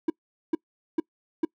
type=tone bursts; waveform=triangle; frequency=322.4 Hz; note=E4; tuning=38 cents flat; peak=-17 dBFS; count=4; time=0.08-1.45 s; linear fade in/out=5 ms; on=20 ms; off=430 ms; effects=noise-tail reverb RT60 0.1 s tail -25 dB re dry